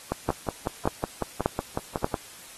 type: two click trains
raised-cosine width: 1 ms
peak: -12 / -9 dBFS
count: 12 / 4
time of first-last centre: 0.12-2.142 / 0.29-2.044 s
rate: 5.44 / 1.71 Hz
effects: white hiss -46 dBFS RMS until 2.57 s + AAC 32 kbps